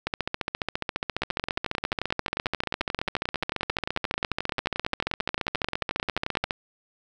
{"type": "two click trains", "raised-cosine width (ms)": 0.3, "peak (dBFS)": [-11, -10], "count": [60, 95], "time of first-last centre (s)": [[1.22, 6.441], [0.07, 6.508]], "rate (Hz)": [11.3, 14.6], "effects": []}